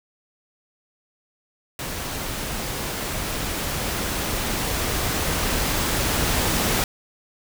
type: noise with level ramp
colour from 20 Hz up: pink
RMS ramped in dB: -30 to -21 dBFS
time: 1.79-6.84 s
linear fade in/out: 2 ms
effects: none

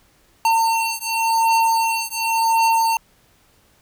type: beating tone pair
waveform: square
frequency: 906 / 906.91 Hz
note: A#5 / A#5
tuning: -50 / -48 cents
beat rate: 0.91 Hz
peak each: -20 dBFS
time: 0.45-2.97 s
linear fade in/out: 2 ms
effects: pink hiss -57 dBFS RMS until 3.81 s

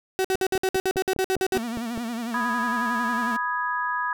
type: tone bursts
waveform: 35% pulse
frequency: 378.2 Hz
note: F#4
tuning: 38 cents sharp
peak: -19 dBFS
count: 13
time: 0.19-1.577 s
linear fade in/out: 0 ms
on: 55 ms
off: 56 ms
type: click train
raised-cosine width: 2 ms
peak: -19 dBFS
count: 9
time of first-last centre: 0.35-1.976 s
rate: 4.92 Hz
type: tone with vibrato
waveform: 45% pulse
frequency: 233.1 Hz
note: A#3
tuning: in tune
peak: -28 dBFS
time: 1.54-3.37 s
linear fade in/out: 10 ms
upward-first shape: sine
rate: 11 Hz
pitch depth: 84 cents each way
type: chord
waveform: sine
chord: G# minor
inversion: first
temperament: equal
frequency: 987.8 / 1244.5 / 1661.2 Hz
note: B5 / D#6 / G#6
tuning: 0 / 0 / 0 cents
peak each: -27 / -30 / -28 dBFS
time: 2.34-4.13 s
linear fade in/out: 2 ms
effects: none

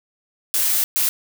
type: noise bursts at uneven times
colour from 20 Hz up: blue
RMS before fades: -19 dBFS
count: 2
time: 0.54-0.84 / 0.96-1.09 s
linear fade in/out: 0 ms
effects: none

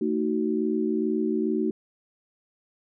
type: chord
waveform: sine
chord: D# diminished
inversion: second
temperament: just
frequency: 224 / 311.1 / 373.4 Hz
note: A3 / D#4 / F#4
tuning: +31 / 0 / +16 cents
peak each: -27 dBFS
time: 0.01-1.71 s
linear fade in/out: 5 ms
effects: none

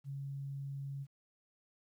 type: tone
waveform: sine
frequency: 138.6 Hz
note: C#3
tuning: in tune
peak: -39 dBFS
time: 0.04-1.07 s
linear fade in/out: 50 ms
effects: 12-bit

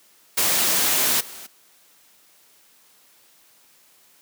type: noise with level steps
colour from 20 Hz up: white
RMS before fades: -20 / -39 dBFS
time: 0.37-1.47 s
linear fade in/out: 10 ms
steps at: 1.2 s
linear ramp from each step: 10 ms
effects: white hiss -56 dBFS RMS until 4.21 s + high-pass 150 Hz 12 dB/octave

